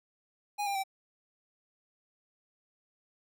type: tone with pitch steps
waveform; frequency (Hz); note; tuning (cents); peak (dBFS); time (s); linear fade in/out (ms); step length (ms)
square; 823 / 798.2 / 774.1; G#5 / G5 / G5; -16 / +31 / -22; -31; 0.58-0.838; 20; 86
effects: none